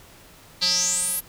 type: tone with band-pass filter sweep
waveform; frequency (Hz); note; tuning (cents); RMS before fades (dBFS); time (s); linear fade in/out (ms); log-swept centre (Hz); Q
square; 180.2; F#3; -45; -23; 0.61-1.21; 20; 4300 to 12000; 8.3
effects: pink hiss -49 dBFS RMS until 1.28 s